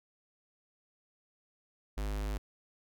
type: tone with notch filter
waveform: square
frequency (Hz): 51.3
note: G#1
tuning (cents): -21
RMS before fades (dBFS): -35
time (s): 1.97-2.38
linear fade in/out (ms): 10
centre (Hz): 120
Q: 1.6
effects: none